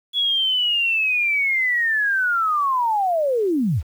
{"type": "linear sweep", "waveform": "sine", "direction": "down", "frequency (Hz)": [3395, 55], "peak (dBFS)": -17, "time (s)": [0.13, 3.83], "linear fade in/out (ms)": 50, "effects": ["8-bit"]}